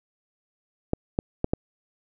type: clicks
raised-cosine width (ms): 2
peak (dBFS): -9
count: 4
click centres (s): 0.934 / 1.189 / 1.444 / 1.535
effects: none